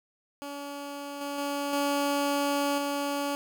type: tone with level steps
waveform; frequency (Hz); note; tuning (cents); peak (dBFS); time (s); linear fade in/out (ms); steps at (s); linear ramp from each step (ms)
15% pulse; 284.4; C#4; +45; -30 / -26 / -23 / -19 / -22; 0.42-3.35; 0; 1.21 / 1.38 / 1.73 / 2.78; 2
effects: none